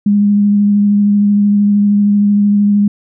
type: tone with vibrato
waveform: sine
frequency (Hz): 204.5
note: G#3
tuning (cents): -26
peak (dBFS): -7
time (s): 0.06-2.88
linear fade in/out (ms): 5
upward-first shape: triangle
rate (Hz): 13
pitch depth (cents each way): 17
effects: none